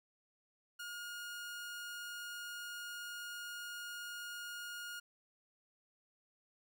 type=tone; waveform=sawtooth; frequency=1429 Hz; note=F6; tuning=39 cents sharp; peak=-40 dBFS; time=0.79-5 s; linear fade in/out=10 ms; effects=none